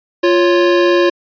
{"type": "tone pair together", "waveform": "square", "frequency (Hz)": [349.5, 554.4], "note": ["F4", "C#5"], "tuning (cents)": [1, 0], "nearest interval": "minor sixth", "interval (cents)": 799, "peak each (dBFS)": [-11, -15], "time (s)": [0.23, 1.1], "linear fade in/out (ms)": 10, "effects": ["resampled to 11025 Hz"]}